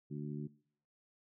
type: harmonic tone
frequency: 73.42 Hz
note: D2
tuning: in tune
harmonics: 2 / 3 / 4 / 5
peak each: -41 / -45 / -47 / -49 dBFS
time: 0.1-0.48 s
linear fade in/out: 20 ms
effects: noise-tail reverb RT60 0.6 s tail -22 dB re dry